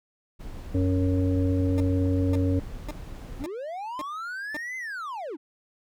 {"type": "noise", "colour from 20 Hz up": "brown", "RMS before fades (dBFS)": -38, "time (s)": [0.39, 3.45], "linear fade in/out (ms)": 20}
{"type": "harmonic tone", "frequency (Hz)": 92.5, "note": "F#2", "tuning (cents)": 0, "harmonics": [1, 3, 5, 6], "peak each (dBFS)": [-23, -25, -33, -36], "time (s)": [0.74, 2.6], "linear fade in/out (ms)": 10}
{"type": "tone bursts", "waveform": "20% pulse", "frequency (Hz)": 300, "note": "D4", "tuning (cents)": 37, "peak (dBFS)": -28, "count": 6, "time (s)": [1.78, 4.568], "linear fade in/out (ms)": 0, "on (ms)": 23, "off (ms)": 530}
{"type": "linear two-way sweep", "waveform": "triangle", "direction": "up then down", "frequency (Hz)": [238, 2076, 256.8], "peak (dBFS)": -30, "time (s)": [3.39, 5.37], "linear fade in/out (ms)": 20, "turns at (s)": 4.77}
{"effects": []}